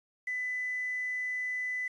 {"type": "tone with quantisation", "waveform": "sine", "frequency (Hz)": 2000, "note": "B6", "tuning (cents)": 21, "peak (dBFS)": -31, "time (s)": [0.27, 1.88], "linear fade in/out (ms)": 5, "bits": 9, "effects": ["resampled to 24000 Hz"]}